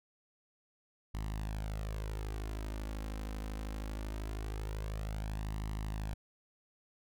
sawtooth tone with flanger, 52.8 Hz, G#1, 29 cents sharp, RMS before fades -39 dBFS, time 1.14-6.14 s, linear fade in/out 5 ms, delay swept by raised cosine 1 to 3.9 ms, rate 0.22 Hz, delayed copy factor +0.6, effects none

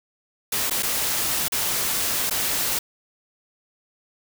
white noise with dropouts, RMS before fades -24 dBFS, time 0.52-2.79 s, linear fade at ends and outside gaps 5 ms, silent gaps 0.699-0.708 / 0.825-0.83 / 1.483-1.52 / 2.298-2.308 s, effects none

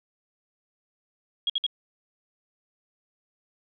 sine tone bursts, 3292 Hz, G#7, 16 cents flat, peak -22 dBFS, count 3, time 1.47-1.665 s, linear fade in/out 2 ms, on 27 ms, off 57 ms, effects none

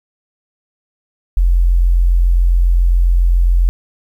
sine tone, 43.65 Hz, F1, in tune, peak -8 dBFS, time 1.37-3.69 s, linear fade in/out 0 ms, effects 8-bit

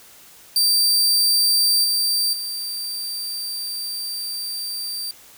sawtooth tone with level steps, 4674 Hz, D8, 9 cents flat, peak -12 / -15 / -23 dBFS, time 0.56-5.11 s, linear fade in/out 2 ms, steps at 1.84 / 2.33 s, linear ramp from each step 2 ms, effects white hiss -47 dBFS RMS until 5.37 s

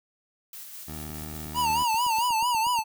blue noise with tremolo, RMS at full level -41 dBFS, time 0.53-2.28 s, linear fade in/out 2 ms, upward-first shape square, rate 4.9 Hz, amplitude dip 25%
15% pulse tone, 76.9 Hz, D#2, 20 cents flat, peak -30 dBFS, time 0.87-1.84 s, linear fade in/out 20 ms
click train, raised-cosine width 3 ms, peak -33 dBFS, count 15, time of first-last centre 1.1-2.789 s, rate 8.29 Hz
square tone with vibrato, 932.3 Hz, A#5, in tune, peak -23 dBFS, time 1.54-2.84 s, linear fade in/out 50 ms, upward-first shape sine, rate 4.5 Hz, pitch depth 110 cents each way
effects none

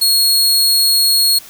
sawtooth tone, 4312 Hz, C#8, 49 cents flat, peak -7 dBFS, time 0.01-1.39 s, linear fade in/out 10 ms, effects white hiss -38 dBFS RMS until 1.49 s

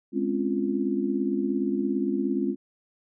sine chord, Db major seventh, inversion second, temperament just, 207.9 / 259.9 / 277.2 / 346.5 Hz, Ab3 / C4 / Db4 / F4, +2 / -11 / 0 / -14 cents, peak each -29 dBFS, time 0.12-2.56 s, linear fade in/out 50 ms, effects none

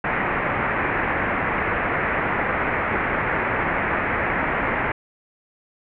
white low-pass noise, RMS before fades -23 dBFS, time 0.04-4.92 s, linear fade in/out 5 ms, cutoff 2200 Hz, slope 48 dB/octave, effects none

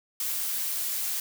blue noise, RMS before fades -30 dBFS, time 0.2-1.2 s, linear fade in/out 2 ms, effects none

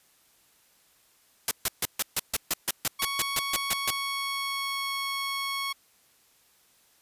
white noise bursts, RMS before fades -25 dBFS, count 15, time 1.48-3.905 s, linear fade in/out 2 ms, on 31 ms, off 140 ms
15% pulse tone with pitch glide, 1112 to 1103 Hz, C#6 to C#6, +5 to -9 cents, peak -23 dBFS, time 2.99-5.73 s, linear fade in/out 10 ms, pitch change -14 cents, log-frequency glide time 3.56-4.95 s
effects white hiss -63 dBFS RMS until 7.01 s + resampled to 32000 Hz

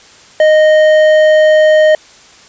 triangle tone with hard clipping, 619 Hz, D#5, 9 cents flat, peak -6 dBFS, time 0.4-1.95 s, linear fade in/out 2 ms, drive 12 dB, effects white hiss -40 dBFS RMS until 2.48 s + resampled to 16000 Hz

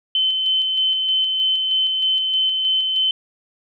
sine tone with tremolo, 3063 Hz, G7, 41 cents flat, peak -15 dBFS, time 0.15-3.11 s, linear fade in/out 2 ms, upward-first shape square, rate 3.2 Hz, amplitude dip 30%, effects none

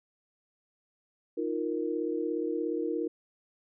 sine chord, Eb suspended second, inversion none, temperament equal with one note detuned, 312.2 / 349.2 / 466.2 Hz, Eb4 / F4 / Bb4, +6 / 0 / 0 cents, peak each -33 dBFS, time 1.37-3.08 s, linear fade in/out 10 ms, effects none

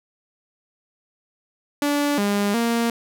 sawtooth tone with pitch steps, 289.3 / 203.1 / 233 Hz, D4 / G#3 / A#3, -26 / -38 / -1 cents, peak -15 dBFS, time 1.82-2.9 s, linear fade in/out 2 ms, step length 360 ms, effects none

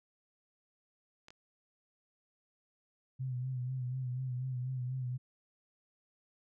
clicks, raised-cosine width 0.2 ms, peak -35 dBFS, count 2, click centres 1.284 / 1.305 s
sine tone with vibrato, 127.5 Hz, C3, 44 cents flat, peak -34 dBFS, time 3.19-5.18 s, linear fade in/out 20 ms, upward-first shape sine, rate 4.1 Hz, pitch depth 52 cents each way
effects none

